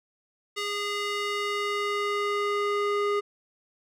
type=tone with band-pass filter sweep; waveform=square; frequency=410 Hz; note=G#4; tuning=22 cents flat; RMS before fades=-28 dBFS; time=0.56-3.21 s; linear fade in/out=20 ms; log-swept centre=3200 to 930 Hz; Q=0.77; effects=none